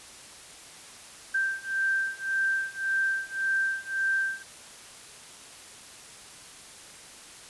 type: beating tone pair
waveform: sine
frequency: 1568 / 1569.8 Hz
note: G6 / G6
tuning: 0 / +2 cents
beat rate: 1.8 Hz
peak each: -29 / -28 dBFS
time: 1.34-4.43 s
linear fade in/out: 10 ms
effects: white hiss -47 dBFS RMS until 7.49 s + resampled to 24000 Hz